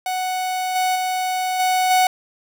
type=tone with level steps; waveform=45% pulse; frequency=741 Hz; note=F#5; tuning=2 cents sharp; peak=-21 / -17 / -20 / -16 / -13 dBFS; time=0.06-2.07 s; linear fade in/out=2 ms; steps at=0.75 / 0.95 / 1.59 / 1.9 s; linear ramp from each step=10 ms; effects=none